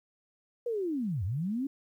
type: linear two-way sweep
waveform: sine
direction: down then up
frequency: 492 to 83.2 to 284.6 Hz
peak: -29 dBFS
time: 0.66-1.67 s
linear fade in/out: 5 ms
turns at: 1.24 s
effects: 11-bit